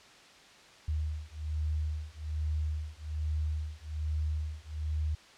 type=beating tone pair; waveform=sine; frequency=76.2 / 77.4 Hz; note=D#2 / D#2; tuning=-36 / -9 cents; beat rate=1.2 Hz; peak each=-34 / -34 dBFS; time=0.88-5.15 s; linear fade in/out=5 ms; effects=white hiss -55 dBFS RMS until 5.37 s + low-pass 5000 Hz 12 dB/octave